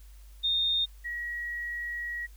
sine tone pair in turn, 3663 / 1909.8 Hz, A#7 / A#6, -31 / +41 cents, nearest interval major seventh, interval 1128 cents, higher first, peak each -24 / -32 dBFS, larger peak first, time 0.43-0.86 / 1.04-2.27 s, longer second, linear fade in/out 20 ms, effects added 50 Hz sine -47 dBFS peak until 2.36 s + white hiss -62 dBFS RMS until 2.36 s

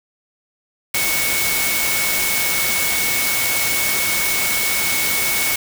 sine tone in noise, 2216 Hz, C#7, 1 cent flat, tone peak -22 dBFS, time 0.94-5.56 s, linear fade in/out 5 ms, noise white, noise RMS -20 dBFS, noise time 0.94-5.56 s, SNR -5 dB, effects none

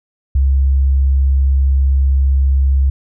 sine tone, 67.6 Hz, C#2, 43 cents flat, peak -9 dBFS, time 0.35-2.9 s, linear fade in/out 5 ms, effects none

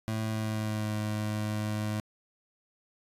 25% pulse tone with pitch glide, 110 to 106.62 Hz, A2 to G#2, 0 to +46 cents, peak -26 dBFS, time 0.08-2 s, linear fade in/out 0 ms, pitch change -54 cents, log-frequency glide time 0.26-0.95 s, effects resampled to 32000 Hz

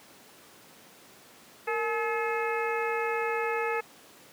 harmonic tone with a mistuned harmonic, 428.9 Hz, A4, 44 cents flat, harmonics 1 / 2 / 3 / 4 / 5 / 6, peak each -30 / -33 / -35 / -36 / -37 / -38 dBFS, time 1.67-3.81 s, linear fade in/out 10 ms, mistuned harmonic 1, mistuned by +130 cents, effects pink hiss -53 dBFS RMS until 4.32 s + high-pass 200 Hz 12 dB/octave

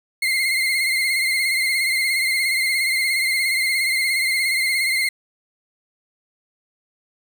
35% pulse tone with vibrato, 2113 Hz, C7, 16 cents sharp, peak -16 dBFS, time 0.22-5.09 s, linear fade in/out 5 ms, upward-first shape sine, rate 17 Hz, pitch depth 54 cents each way, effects none

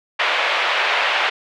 white band-pass noise, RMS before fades -19 dBFS, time 0.19-1.3 s, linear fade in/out 10 ms, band 530 to 3000 Hz, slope 24 dB/octave, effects none

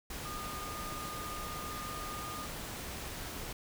sine tone in noise, 1220 Hz, D#6, 34 cents flat, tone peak -42 dBFS, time 0.25-2.46 s, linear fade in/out 5 ms, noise pink, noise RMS -42 dBFS, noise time 0.1-3.53 s, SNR -3 dB, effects none

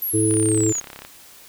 sine linear sweep, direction down, 11840 to 6580 Hz, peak -22 dBFS, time 0.02-0.8 s, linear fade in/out 2 ms
harmonic tone, 108 Hz, A2, 32 cents flat, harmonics 1 / 3 / 4, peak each -22 / -19 / -23 dBFS, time 0.13-0.73 s, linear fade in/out 20 ms
click train, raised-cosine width 0.3 ms, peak -20 dBFS, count 26, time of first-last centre 0.31-1.05 s, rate 33.8 Hz
effects white hiss -46 dBFS RMS until 1.48 s

